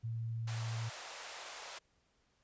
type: tone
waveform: sine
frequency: 114.2 Hz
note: A#2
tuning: 35 cents flat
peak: -36 dBFS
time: 0.03-0.9 s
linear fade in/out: 20 ms
type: high-pass noise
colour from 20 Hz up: pink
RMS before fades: -47 dBFS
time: 0.47-1.79 s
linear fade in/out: 10 ms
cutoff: 560 Hz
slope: 24 dB/octave
effects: pink hiss -75 dBFS RMS until 2.43 s + resampled to 16000 Hz